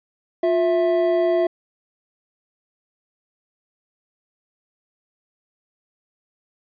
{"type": "tone pair together", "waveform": "triangle", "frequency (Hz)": [354.1, 659.3], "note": ["F4", "E5"], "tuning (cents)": [24, 0], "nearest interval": "major seventh", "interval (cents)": 1076, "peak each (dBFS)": -17, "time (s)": [0.43, 1.47], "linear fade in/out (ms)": 5, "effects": ["resampled to 11025 Hz"]}